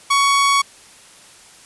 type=tone; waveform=sawtooth; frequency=1118 Hz; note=C#6; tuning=14 cents sharp; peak=-9 dBFS; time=0.1-0.62 s; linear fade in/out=10 ms; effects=white hiss -45 dBFS RMS until 1.65 s + resampled to 24000 Hz